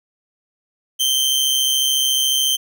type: tone with amplitude modulation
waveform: sawtooth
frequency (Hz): 3124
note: G7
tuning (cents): -7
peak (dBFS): -10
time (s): 0.99-2.57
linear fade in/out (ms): 20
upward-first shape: sine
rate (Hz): 134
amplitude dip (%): 50
effects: none